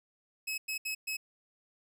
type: tone bursts at uneven times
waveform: sawtooth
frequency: 2569 Hz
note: E7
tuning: 45 cents flat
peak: -30 dBFS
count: 4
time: 0.47-0.58 / 0.68-0.78 / 0.85-0.95 / 1.07-1.17 s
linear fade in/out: 10 ms
effects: none